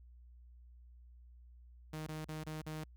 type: tone with dropouts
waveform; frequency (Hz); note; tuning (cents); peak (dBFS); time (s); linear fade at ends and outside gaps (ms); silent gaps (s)
sawtooth; 155.56; D#3; 0; -37; 1.93-2.84; 5; 2.068-2.086 / 2.248-2.286 / 2.437-2.465 / 2.617-2.663
effects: added 60 Hz sine -55 dBFS peak until 2.96 s